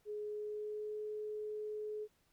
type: tone with pitch glide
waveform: sine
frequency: 420 to 425.1 Hz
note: G#4 to G#4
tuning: +19 to +40 cents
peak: -39 dBFS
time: 0.05-2.08 s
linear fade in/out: 50 ms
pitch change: +21 cents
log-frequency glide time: 0.28-0.98 s
effects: pink hiss -75 dBFS RMS until 2.32 s